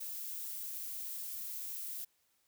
violet noise, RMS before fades -42 dBFS, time 0-2.05 s, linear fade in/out 10 ms, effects white hiss -75 dBFS RMS until 2.47 s

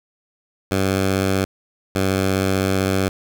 10% pulse tone pair in turn, 96 / 95.67 Hz, G2 / G2, -36 / -42 cents, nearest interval unison, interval 6 cents, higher first, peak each -9 dBFS, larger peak neither, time 0.71-1.45 / 1.95-3.09 s, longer second, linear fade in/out 5 ms, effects none

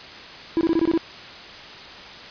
triangle tone bursts, 329.8 Hz, E4, 1 cent sharp, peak -14 dBFS, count 7, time 0.57-0.976 s, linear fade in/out 0 ms, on 40 ms, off 21 ms, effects white hiss -39 dBFS RMS until 2.3 s + resampled to 11025 Hz

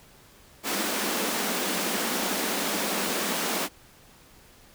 pink high-pass noise, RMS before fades -28 dBFS, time 0.63-3.69 s, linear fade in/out 50 ms, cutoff 180 Hz, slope 96 dB/octave, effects pink hiss -54 dBFS RMS until 4.74 s

